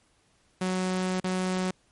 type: tone with dropouts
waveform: sawtooth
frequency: 185 Hz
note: F#3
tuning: in tune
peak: -22 dBFS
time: 0.61-1.71 s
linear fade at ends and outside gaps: 5 ms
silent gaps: 1.202-1.241 s
effects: pink hiss -66 dBFS RMS until 1.91 s + MP3 48 kbps